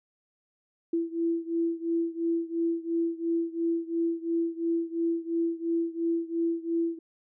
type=beating tone pair; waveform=sine; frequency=333 / 335.9 Hz; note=E4 / E4; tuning=+18 / +33 cents; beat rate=2.9 Hz; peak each=-28 / -30 dBFS; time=0.93-6.99 s; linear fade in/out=5 ms; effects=none

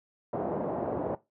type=low-pass noise; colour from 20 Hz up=white; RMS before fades=-31 dBFS; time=0.33-1.15 s; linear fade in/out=2 ms; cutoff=740 Hz; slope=24 dB/octave; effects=noise-tail reverb RT60 0.2 s tail -17 dB re dry + high-pass 150 Hz 12 dB/octave

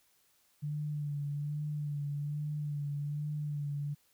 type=tone with vibrato; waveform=sine; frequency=146.83 Hz; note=D3; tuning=in tune; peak=-33 dBFS; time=0.62-3.95 s; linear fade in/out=20 ms; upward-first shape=sine; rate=1.2 Hz; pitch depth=35 cents each way; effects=white hiss -70 dBFS RMS until 4.13 s

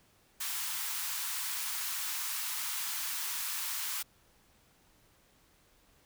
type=high-pass noise; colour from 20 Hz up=white; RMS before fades=-36 dBFS; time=0.4-4.03 s; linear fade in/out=10 ms; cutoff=860 Hz; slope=48 dB/octave; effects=pink hiss -66 dBFS RMS until 6.05 s

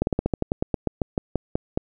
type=slowing click train; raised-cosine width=2 ms; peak=-8 dBFS; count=16; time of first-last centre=0.02-1.775 s; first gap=51 ms; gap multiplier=1.11; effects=none

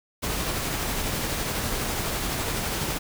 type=noise with tremolo; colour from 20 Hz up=pink; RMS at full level=-27 dBFS; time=0.22-2.99 s; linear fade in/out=20 ms; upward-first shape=triangle; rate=12 Hz; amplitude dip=25%; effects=none

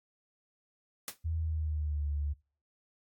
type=noise with exponential decay; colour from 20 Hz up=white; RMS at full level=-34 dBFS; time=1.08-1.18 s; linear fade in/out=0 ms; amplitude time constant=20 ms
type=tone with pitch glide; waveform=sine; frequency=81.2 to 72.76 Hz; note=E2 to D2; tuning=-26 to -16 cents; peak=-30 dBFS; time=1.24-2.34 s; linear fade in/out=20 ms; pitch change=-190 cents; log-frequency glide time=1.36-2.06 s
effects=noise-tail reverb RT60 0.4 s tail -24 dB re dry + AAC 64 kbps

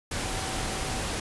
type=tone in noise; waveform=sine; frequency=760 Hz; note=F#5; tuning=46 cents sharp; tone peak=-40 dBFS; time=0.25-1.01 s; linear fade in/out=5 ms; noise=pink; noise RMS=-31 dBFS; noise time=0.11-1.2 s; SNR=-12 dB; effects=resampled to 24000 Hz

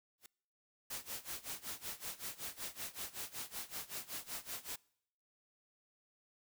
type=noise with exponential growth; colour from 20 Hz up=white; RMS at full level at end=-50 dBFS; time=0.18-0.26 s; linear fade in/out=2 ms; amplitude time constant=16 ms
type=noise with tremolo; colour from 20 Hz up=white; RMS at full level=-42 dBFS; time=0.9-4.76 s; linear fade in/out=5 ms; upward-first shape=sine; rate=5.3 Hz; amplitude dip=90%
effects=noise-tail reverb RT60 0.7 s tail -25 dB re dry

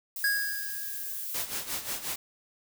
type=noise; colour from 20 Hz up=violet; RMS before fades=-36 dBFS; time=0.16-1.45 s; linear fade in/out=2 ms
type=tone with exponential decay; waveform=square; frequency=1647 Hz; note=G#6; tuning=15 cents flat; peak=-23 dBFS; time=0.24-1.26 s; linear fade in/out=2 ms; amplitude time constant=220 ms
type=noise with tremolo; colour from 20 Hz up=white; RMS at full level=-32 dBFS; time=1.34-2.16 s; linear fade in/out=5 ms; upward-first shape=sine; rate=5.6 Hz; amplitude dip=70%
effects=none

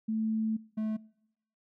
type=tone pair in turn; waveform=sine / triangle; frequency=220 / 217.1 Hz; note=A3 / A3; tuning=0 / -23 cents; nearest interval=unison; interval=23 cents; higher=first; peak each=-28 / -27 dBFS; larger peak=second; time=0.08-0.57 / 0.77-0.97 s; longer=first; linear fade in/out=10 ms; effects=noise-tail reverb RT60 0.8 s tail -24 dB re dry

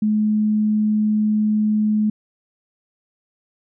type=tone; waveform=sine; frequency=213.1 Hz; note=G#3; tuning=45 cents sharp; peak=-15 dBFS; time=0.02-2.1 s; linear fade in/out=5 ms; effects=none

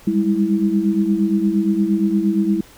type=tone cluster; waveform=sine; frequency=196.9 / 205.5 / 326.7 Hz; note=G3 / G#3 / E4; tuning=+8 / -18 / -15 cents; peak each=-19 dBFS; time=0.07-2.61 s; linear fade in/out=5 ms; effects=pink hiss -46 dBFS RMS until 2.77 s

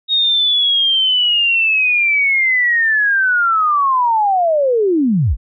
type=linear sweep; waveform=sine; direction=down; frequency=3752 to 36.7 Hz; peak=-11 dBFS; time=0.08-5.37 s; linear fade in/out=50 ms; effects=none

